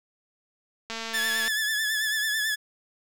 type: click train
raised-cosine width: 0.2 ms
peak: -17 dBFS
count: 132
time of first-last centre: 0.9-1.48 s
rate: 226 Hz
type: tone with vibrato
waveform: sawtooth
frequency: 1730 Hz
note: A6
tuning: 30 cents flat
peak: -21 dBFS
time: 1.13-2.56 s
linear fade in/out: 20 ms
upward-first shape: triangle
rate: 9.1 Hz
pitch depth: 59 cents each way
effects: none